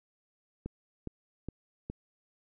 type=click train; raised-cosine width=3 ms; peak=-24 dBFS; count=4; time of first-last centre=0.66-1.9 s; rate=2.42 Hz; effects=none